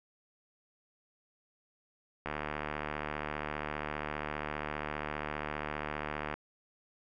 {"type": "click train", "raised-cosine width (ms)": 0.5, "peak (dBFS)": -20, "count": 307, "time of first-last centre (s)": [2.26, 6.34], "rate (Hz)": 75, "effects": []}